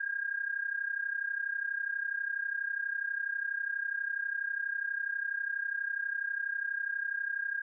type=tone with amplitude modulation; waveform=sine; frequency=1618 Hz; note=G#6; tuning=46 cents flat; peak=-28 dBFS; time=0-7.62 s; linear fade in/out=10 ms; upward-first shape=sine; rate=32.2 Hz; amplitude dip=80%; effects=none